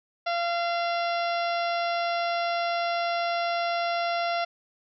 harmonic tone, 687 Hz, F5, 29 cents flat, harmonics 1 / 2 / 3 / 4 / 5 / 6 / 7 / 8, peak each -26 / -32 / -36 / -38 / -40 / -42 / -43 / -44 dBFS, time 0.26-4.45 s, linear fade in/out 10 ms, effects none

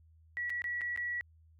sine tone with dropouts, 1934 Hz, B6, 37 cents flat, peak -33 dBFS, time 0.37-1.21 s, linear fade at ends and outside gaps 0 ms, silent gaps 0.496-0.502 / 0.619-0.642 / 0.81-0.816 / 0.962-0.975 s, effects added 80 Hz sine -59 dBFS peak until 1.59 s

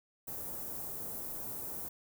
white band-stop noise, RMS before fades -41 dBFS, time 0.27-1.89 s, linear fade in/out 10 ms, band 680 to 14000 Hz, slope 12 dB/octave, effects none

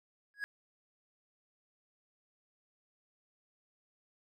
triangle tone with exponential growth, 1661.2 Hz, G#6, in tune, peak -29 dBFS, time 0.34-0.44 s, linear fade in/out 0 ms, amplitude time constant 21 ms, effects none

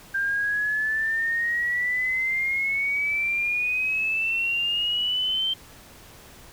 sine exponential sweep, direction up, 1585 to 3136 Hz, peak -22 dBFS, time 0.14-5.54 s, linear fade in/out 10 ms, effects pink hiss -48 dBFS RMS until 6.52 s

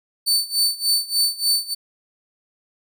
sawtooth tone with tremolo, 4526 Hz, C#8, 35 cents sharp, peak -12 dBFS, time 0.26-1.75 s, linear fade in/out 20 ms, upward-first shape sine, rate 3.4 Hz, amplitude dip 90%, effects none

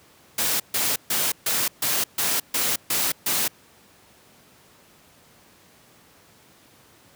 white noise bursts, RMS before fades -23 dBFS, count 9, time 0.38-3.48 s, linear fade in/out 5 ms, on 220 ms, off 140 ms, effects pink hiss -54 dBFS RMS until 7.15 s + high-pass 100 Hz 12 dB/octave

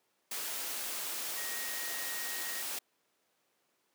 sine tone in noise, 1878 Hz, A#6, 12 cents sharp, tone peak -43 dBFS, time 1.37-2.62 s, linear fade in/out 5 ms, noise white, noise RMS -38 dBFS, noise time 0.31-2.79 s, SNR -8 dB, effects pink hiss -75 dBFS RMS until 3.94 s + high-pass 300 Hz 12 dB/octave

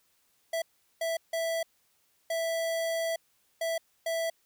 square tone bursts at uneven times, 659.3 Hz, E5, in tune, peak -29 dBFS, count 6, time 0.53-0.62 / 1.01-1.17 / 1.33-1.63 / 2.3-3.16 / 3.61-3.78 / 4.06-4.3 s, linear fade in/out 5 ms, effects white hiss -70 dBFS RMS until 4.45 s

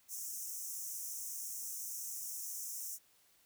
pink high-pass noise, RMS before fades -43 dBFS, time 0.08-2.99 s, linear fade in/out 50 ms, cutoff 5600 Hz, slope 96 dB/octave, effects white hiss -69 dBFS RMS until 3.45 s

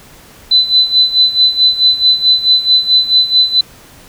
sine tone with tremolo, 4013 Hz, B7, 27 cents sharp, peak -4 dBFS, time 0.51-3.61 s, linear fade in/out 5 ms, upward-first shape sine, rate 4.6 Hz, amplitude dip 80%, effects pink hiss -40 dBFS RMS until 4.08 s

